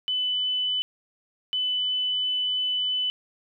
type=tone pair in turn; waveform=sine; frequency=3001 / 3001 Hz; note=F#7 / F#7; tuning=+24 / +24 cents; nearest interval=unison; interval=0 cents; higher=neither; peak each=-23 dBFS; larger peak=neither; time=0.08-0.82 / 1.53-3.1 s; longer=second; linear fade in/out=0 ms; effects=none